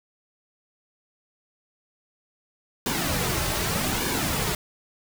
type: noise with flanger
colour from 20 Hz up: pink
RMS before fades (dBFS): -26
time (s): 2.86-4.55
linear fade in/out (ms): 2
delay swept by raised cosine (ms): 1.5 to 4.2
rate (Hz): 0.83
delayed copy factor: -0.6
effects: none